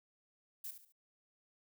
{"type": "noise with echo", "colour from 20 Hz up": "violet", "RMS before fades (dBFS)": -44, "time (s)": [0.64, 0.71], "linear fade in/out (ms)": 5, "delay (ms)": 71, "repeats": 3, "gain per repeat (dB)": -9, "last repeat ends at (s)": 0.923, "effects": []}